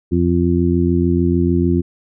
harmonic tone, 86.7 Hz, F2, 12 cents flat, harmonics 1 / 2 / 3 / 4, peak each -18 / -18 / -18 / -18 dBFS, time 0.11-1.82 s, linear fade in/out 20 ms, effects none

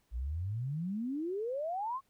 sine exponential sweep, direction up, 55 to 1112 Hz, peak -33 dBFS, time 0.11-2.01 s, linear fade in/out 50 ms, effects pink hiss -74 dBFS RMS until 2.09 s

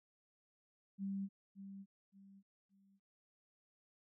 sine tone with echo, 196 Hz, G3, in tune, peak -38 dBFS, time 0.98-1.29 s, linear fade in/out 50 ms, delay 570 ms, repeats 3, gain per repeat -10 dB, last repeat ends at 3 s, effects none

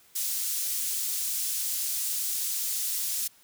pink high-pass noise, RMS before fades -30 dBFS, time 0.15-3.28 s, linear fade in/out 10 ms, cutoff 7000 Hz, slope 12 dB/octave, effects white hiss -59 dBFS RMS until 3.43 s

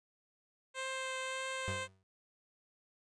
10% pulse tone with vibrato, 524 Hz, C5, 2 cents sharp, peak -29 dBFS, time 0.74-1.88 s, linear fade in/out 50 ms, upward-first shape triangle, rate 1.7 Hz, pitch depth 10 cents each way
35% pulse tone with exponential decay, 95.2 Hz, F#2, 50 cents sharp, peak -33 dBFS, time 1.68-2.03 s, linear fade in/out 0 ms, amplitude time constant 74 ms
effects resampled to 22050 Hz

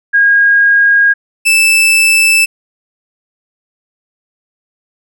sine / 40% pulse tone pair in turn, 1632 / 2638 Hz, G#6 / E7, -31 / +1 cents, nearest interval minor sixth, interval 832 cents, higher second, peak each -5 dBFS, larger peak neither, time 0.13-1.14 / 1.45-2.46 s, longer neither, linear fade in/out 20 ms, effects none

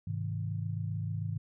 sine chord, Ab major, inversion none, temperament equal with one note detuned, 103.83 / 130.81 / 159.38 Hz, Ab2 / C3 / Eb3, 0 / 0 / +42 cents, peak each -34 / -40 / -37 dBFS, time 0.07-1.38 s, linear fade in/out 5 ms, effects none

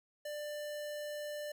square tone, 593 Hz, D5, 17 cents sharp, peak -40 dBFS, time 0.25-1.52 s, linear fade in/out 5 ms, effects none

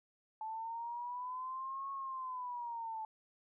sine linear two-way sweep, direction up then down, 870 to 1100 to 870 Hz, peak -39 dBFS, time 0.41-3.05 s, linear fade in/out 2 ms, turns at 1.91 s, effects none

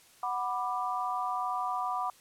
sine chord, B minor, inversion second, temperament just, 740.8 / 987.8 / 1185.3 Hz, F#5 / B5 / D6, +2 / 0 / +16 cents, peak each -34 dBFS, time 0.23-2.1 s, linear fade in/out 2 ms, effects white hiss -59 dBFS RMS until 2.2 s + low-pass 12000 Hz 12 dB/octave

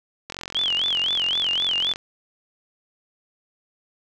click train, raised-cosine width 0.2 ms, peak -14 dBFS, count 75, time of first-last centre 0.3-1.959 s, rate 44.6 Hz
sine tone with vibrato, 3136 Hz, G7, in tune, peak -20 dBFS, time 0.55-1.93 s, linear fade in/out 5 ms, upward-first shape sine, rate 3.9 Hz, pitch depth 200 cents each way
effects none

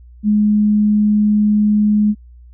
sine tone, 209.9 Hz, G#3, 19 cents sharp, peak -10 dBFS, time 0.23-2.15 s, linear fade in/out 50 ms, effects added 60 Hz sine -38 dBFS peak until 2.53 s

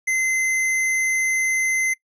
square tone, 2062 Hz, C7, 26 cents flat, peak -19 dBFS, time 0.07-1.94 s, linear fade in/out 10 ms, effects noise-tail reverb RT60 0.1 s tail -22 dB re dry + low-pass 12000 Hz 12 dB/octave

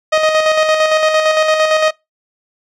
sawtooth tone with tremolo, 625 Hz, D#5, 8 cents sharp, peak -5 dBFS, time 0.12-1.91 s, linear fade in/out 10 ms, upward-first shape square, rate 8.8 Hz, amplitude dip 40%, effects noise-tail reverb RT60 0.2 s tail -23 dB re dry + low-pass 5000 Hz 12 dB/octave

